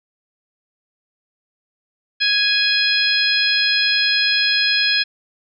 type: harmonic tone with a mistuned harmonic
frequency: 830.6 Hz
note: G#5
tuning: in tune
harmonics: 2 / 3 / 4 / 5 / 6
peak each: -21 / -21 / -21 / -21 / -21 dBFS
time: 2.2-5.04 s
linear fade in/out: 20 ms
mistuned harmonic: 6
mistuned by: +34 cents
effects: none